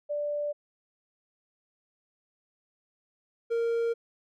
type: tone pair in turn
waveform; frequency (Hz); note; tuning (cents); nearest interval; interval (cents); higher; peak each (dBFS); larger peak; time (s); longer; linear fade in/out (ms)
sine / triangle; 587.3 / 464; D5 / A#4; 0 / -8; major third; 408; first; -28 / -23; second; 0.09-0.53 / 3.5-3.94; neither; 20
effects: none